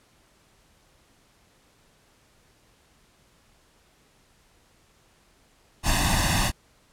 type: noise with comb filter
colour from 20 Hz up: pink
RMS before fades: -22 dBFS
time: 5.83-6.52 s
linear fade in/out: 50 ms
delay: 1.1 ms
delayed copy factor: +0.9
effects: pink hiss -61 dBFS RMS until 6.92 s + low-pass 11000 Hz 12 dB/octave